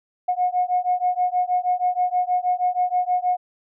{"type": "beating tone pair", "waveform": "sine", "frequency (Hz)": [721, 727.3], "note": ["F#5", "F#5"], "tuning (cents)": [-45, -30], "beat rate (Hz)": 6.3, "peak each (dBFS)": [-21, -21], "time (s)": [0.28, 3.37], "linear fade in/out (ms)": 10, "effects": ["tanh soft clip ceiling -11 dBFS"]}